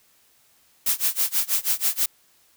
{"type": "noise with tremolo", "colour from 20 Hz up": "blue", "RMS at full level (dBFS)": -20, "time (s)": [0.86, 2.06], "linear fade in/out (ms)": 5, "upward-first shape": "sine", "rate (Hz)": 6.2, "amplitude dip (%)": 95, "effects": ["white hiss -60 dBFS RMS until 2.56 s"]}